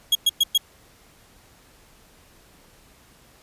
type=tone bursts; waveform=40% pulse; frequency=3302 Hz; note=G#7; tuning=11 cents flat; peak=-14 dBFS; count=4; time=0.12-0.578 s; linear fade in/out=5 ms; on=32 ms; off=110 ms; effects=pink hiss -54 dBFS RMS until 3.42 s + resampled to 32000 Hz